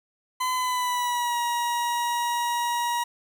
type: tone with pitch glide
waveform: 40% pulse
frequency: 1016 to 953.5 Hz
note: B5 to A#5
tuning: +49 to +39 cents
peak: -23 dBFS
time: 0.4-3.04 s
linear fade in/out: 10 ms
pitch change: -110 cents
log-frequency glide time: 0.55-1.38 s
effects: 10-bit